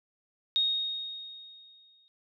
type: tone with exponential decay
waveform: sine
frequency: 3729 Hz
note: A#7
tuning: in tune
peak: -22 dBFS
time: 0.56-2.08 s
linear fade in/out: 0 ms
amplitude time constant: 330 ms
effects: none